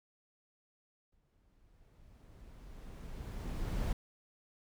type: noise with exponential growth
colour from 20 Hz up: brown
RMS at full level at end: -33 dBFS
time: 1.12-3.93 s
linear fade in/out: 5 ms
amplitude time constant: 610 ms
effects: none